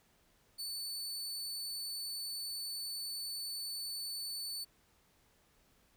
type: tone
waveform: sawtooth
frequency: 4490 Hz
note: C#8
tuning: 21 cents sharp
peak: -36 dBFS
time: 0.58-4.65 s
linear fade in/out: 20 ms
effects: pink hiss -70 dBFS RMS until 5.96 s